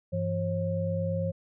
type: tone cluster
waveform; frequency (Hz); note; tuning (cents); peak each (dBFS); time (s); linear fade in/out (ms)
sine; 99.3 / 168.4 / 540; G2 / E3 / C#5; +23 / +37 / -45; -31; 0.12-1.32; 20
effects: none